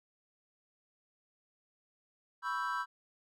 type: chord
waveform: triangle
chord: C# half-diminished seventh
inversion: third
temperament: equal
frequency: 987.8 / 1108.7 / 1318.5 / 1568 Hz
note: B5 / C#6 / E6 / G6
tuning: 0 / 0 / 0 / 0 cents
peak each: -36 / -39 / -36 / -37 dBFS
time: 2.42-2.86 s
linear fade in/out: 50 ms
effects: none